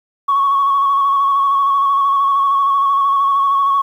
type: tone with vibrato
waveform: sine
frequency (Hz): 1108.7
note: C#6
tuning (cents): 0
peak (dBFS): -10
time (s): 0.28-3.82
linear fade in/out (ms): 10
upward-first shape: square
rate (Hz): 13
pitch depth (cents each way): 23
effects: tanh soft clip ceiling -7 dBFS + 8-bit

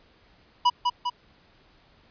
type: tone with echo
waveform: square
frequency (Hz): 980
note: B5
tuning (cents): -14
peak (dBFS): -17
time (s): 0.65-0.7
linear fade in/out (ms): 10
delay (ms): 200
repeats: 2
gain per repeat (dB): -4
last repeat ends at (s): 1.1
effects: pink hiss -59 dBFS RMS until 2.1 s + resampled to 11025 Hz

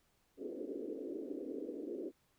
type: band-pass noise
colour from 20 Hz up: pink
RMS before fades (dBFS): -43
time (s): 0.37-2.12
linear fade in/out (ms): 50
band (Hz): 270 to 480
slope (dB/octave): 48
effects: pink hiss -75 dBFS RMS until 2.38 s

